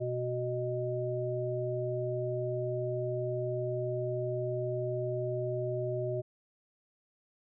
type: harmonic tone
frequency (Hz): 123.8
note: B2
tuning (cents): +5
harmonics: 1 / 3 / 5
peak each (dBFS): -35 / -35 / -35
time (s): 0-6.22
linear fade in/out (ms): 20
effects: none